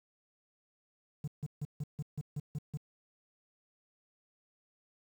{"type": "tone bursts", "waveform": "triangle", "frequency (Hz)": 147.2, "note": "D3", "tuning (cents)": 4, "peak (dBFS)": -31, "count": 9, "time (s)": [1.24, 2.773], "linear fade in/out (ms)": 5, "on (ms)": 37, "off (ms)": 150, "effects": ["tanh soft clip ceiling -28 dBFS", "10-bit"]}